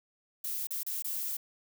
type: noise with dropouts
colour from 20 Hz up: violet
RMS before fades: -35 dBFS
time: 0.44-1.37 s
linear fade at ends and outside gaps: 5 ms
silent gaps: 0.671-0.706 / 0.832-0.864 / 1.024-1.044 s
effects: none